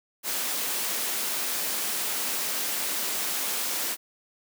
white high-pass noise, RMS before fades -29 dBFS, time 0.23-3.97 s, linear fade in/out 50 ms, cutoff 200 Hz, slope 24 dB/octave, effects none

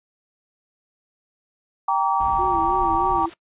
sine chord, G minor, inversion none, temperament equal with one note detuned, 784 / 932.3 / 1148.5 Hz, G5 / Bb5 / D6, 0 / 0 / -39 cents, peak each -22 dBFS, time 1.88-3.26 s, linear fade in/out 5 ms
brown noise, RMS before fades -34 dBFS, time 2.2-3.25 s, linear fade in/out 5 ms
sine tone with vibrato, 349.2 Hz, F4, in tune, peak -26 dBFS, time 2.38-3.3 s, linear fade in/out 20 ms, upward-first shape sine, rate 3.2 Hz, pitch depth 100 cents each way
white noise with exponential growth, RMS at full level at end -38 dBFS, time 2.88-3.34 s, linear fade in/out 5 ms, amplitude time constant 100 ms
effects noise-tail reverb RT60 0.1 s tail -20 dB re dry + resampled to 8000 Hz

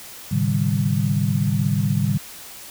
sine tone cluster, 108.3 / 137.1 / 153.3 / 195.3 Hz, A2 / C#3 / D#3 / G3, -27 / -19 / -25 / -6 cents, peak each -23 dBFS, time 0.31-2.18 s, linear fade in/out 10 ms, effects white hiss -39 dBFS RMS until 2.7 s

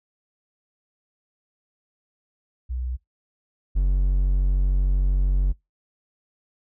sine / triangle tone pair in turn, 62.2 / 46.6 Hz, B1 / F#1, +13 / +13 cents, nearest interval perfect fourth, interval 500 cents, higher first, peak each -25 / -15 dBFS, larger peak second, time 2.69-2.97 / 3.75-5.53 s, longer second, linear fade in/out 20 ms, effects noise-tail reverb RT60 0.2 s tail -25 dB re dry

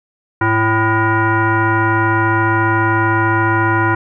sine tone with frequency modulation, 550 Hz, C#5, 14 cents flat, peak -11 dBFS, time 0.41-3.95 s, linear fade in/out 5 ms, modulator 443 Hz, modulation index 2.6, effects none

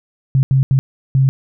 sine tone bursts at uneven times, 133.9 Hz, C3, 40 cents sharp, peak -9 dBFS, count 4, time 0.35-0.43 / 0.51-0.63 / 0.71-0.79 / 1.15-1.29 s, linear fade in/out 0 ms, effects none

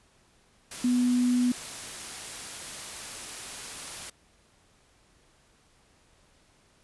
sine tone in noise, 246.9 Hz, B3, in tune, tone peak -21 dBFS, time 0.84-1.52 s, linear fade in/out 5 ms, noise white, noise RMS -39 dBFS, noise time 0.71-4.1 s, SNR +15 dB, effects pink hiss -63 dBFS RMS until 6.83 s + resampled to 24000 Hz

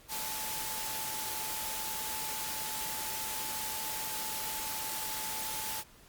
sine tone in noise, 871 Hz, A5, 18 cents flat, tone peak -43 dBFS, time 0.08-5.84 s, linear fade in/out 50 ms, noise white, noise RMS -37 dBFS, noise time 0.08-5.84 s, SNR -9 dB, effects pink hiss -58 dBFS RMS until 6.08 s + Opus 48 kbps

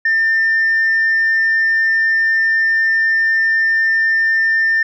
sine tone, 1798 Hz, A6, 37 cents sharp, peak -10 dBFS, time 0.05-4.83 s, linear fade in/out 5 ms, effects tanh soft clip ceiling -9 dBFS

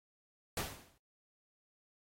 pink noise with exponential decay, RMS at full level -35 dBFS, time 0.57-0.98 s, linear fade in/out 2 ms, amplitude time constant 87 ms, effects AAC 48 kbps

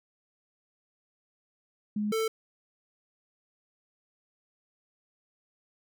sine / square tone pair in turn, 209.6 / 444.1 Hz, G#3 / A4, +16 / +16 cents, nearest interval octave + minor second, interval 1300 cents, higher second, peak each -27 dBFS, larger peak neither, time 1.96-2.12 / 2.12-2.28 s, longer neither, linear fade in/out 5 ms, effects none

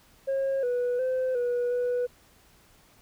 sine tone with pitch steps, 541 / 490.3 / 515 / 486.1 / 491 Hz, C#5 / B4 / C5 / B4 / B4, -42 / -13 / -28 / -28 / -10 cents, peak -22 dBFS, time 0.27-2.07 s, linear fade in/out 20 ms, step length 360 ms, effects tanh soft clip ceiling -23 dBFS + pink hiss -59 dBFS RMS until 3.01 s

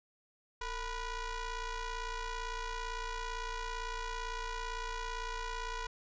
sawtooth ring-modulated tone, 482.1 Hz, B4, 42 cents flat, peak -30 dBFS, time 0.61-5.87 s, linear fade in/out 5 ms, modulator 511 Hz, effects resampled to 16000 Hz

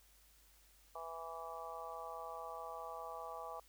harmonic tone, 164.81 Hz, E3, in tune, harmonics 3 / 4 / 5 / 6 / 7, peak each -52 / -50 / -50 / -53 / -49 dBFS, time 0.95-3.6 s, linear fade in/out 5 ms, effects added 50 Hz sine -68 dBFS peak until 3.68 s + white hiss -68 dBFS RMS until 3.68 s

